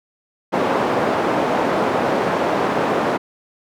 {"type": "band-pass noise", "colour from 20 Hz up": "white", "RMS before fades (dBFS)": -19, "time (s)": [0.52, 3.18], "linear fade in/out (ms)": 20, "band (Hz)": [220, 770], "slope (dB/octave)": 12, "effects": []}